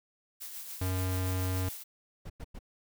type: noise with tremolo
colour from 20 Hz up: blue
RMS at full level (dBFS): -41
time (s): 0.4-1.84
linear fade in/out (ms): 20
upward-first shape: sine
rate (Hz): 7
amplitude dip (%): 40
type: tone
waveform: square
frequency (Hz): 92.7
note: F#2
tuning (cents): +4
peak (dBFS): -30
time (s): 0.81-1.69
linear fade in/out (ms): 5
type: noise bursts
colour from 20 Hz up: brown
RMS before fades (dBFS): -40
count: 3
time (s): 2.25-2.591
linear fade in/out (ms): 10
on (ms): 49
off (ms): 97
effects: none

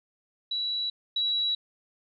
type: tone pair in turn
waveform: sine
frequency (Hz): 3922 / 3903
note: B7 / B7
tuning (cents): -13 / -21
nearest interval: unison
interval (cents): 8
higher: first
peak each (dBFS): -27 / -24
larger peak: second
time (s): 0.51-0.9 / 1.16-1.55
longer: neither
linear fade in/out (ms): 5
effects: none

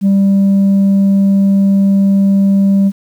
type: tone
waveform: sine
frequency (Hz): 196.5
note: G3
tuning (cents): +4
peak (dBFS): -4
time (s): 0.01-2.92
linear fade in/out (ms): 50
effects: tanh soft clip ceiling -6 dBFS + 7-bit

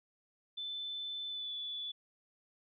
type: tone with pitch glide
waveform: sine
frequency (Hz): 3520 to 3454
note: A7 to A7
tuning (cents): 0 to -33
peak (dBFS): -38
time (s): 0.57-1.92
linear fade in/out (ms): 10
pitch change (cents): -33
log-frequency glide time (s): 1.28-1.53
effects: none

